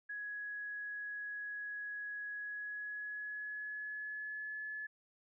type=tone with pitch glide; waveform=sine; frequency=1673 to 1715.1 Hz; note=G#6 to A6; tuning=+12 to -45 cents; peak=-40 dBFS; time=0.09-4.87 s; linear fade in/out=10 ms; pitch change=+43 cents; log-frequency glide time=2.33-4.6 s; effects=none